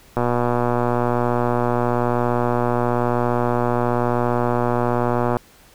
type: click train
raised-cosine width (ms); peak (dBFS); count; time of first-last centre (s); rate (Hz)
1; -6; 630; 0.17-5.368; 121
effects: pink hiss -50 dBFS RMS until 5.74 s